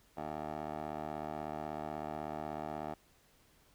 15% pulse tone with band-pass filter, 76.3 Hz, D#2, 33 cents flat, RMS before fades -41 dBFS, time 0.17-2.94 s, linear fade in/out 5 ms, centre 670 Hz, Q 1.9, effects pink hiss -67 dBFS RMS until 3.74 s

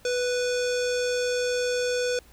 square tone with low-pass filter, 493.9 Hz, B4, in tune, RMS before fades -26 dBFS, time 0.05-2.19 s, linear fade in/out 2 ms, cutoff 6400 Hz, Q 2.4, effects added 60 Hz sine -55 dBFS peak until 2.32 s + pink hiss -56 dBFS RMS until 2.32 s

